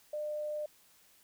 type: tone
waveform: sine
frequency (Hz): 601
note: D5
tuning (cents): +40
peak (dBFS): -34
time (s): 0.13-0.66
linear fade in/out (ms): 5
effects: white hiss -64 dBFS RMS until 1.23 s